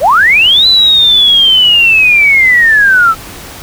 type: linear two-way sweep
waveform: sine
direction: up then down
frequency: 460 to 4032 to 1290 Hz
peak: -3 dBFS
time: 0-3.15 s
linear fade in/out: 50 ms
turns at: 0.67 s
effects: pink hiss -28 dBFS RMS until 3.62 s